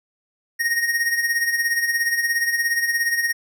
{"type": "tone with tremolo", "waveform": "square", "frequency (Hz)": 1864.7, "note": "A#6", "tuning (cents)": 0, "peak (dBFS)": -17, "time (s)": [0.59, 3.33], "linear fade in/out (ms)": 20, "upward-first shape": "sine", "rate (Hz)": 17, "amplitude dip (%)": 60, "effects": []}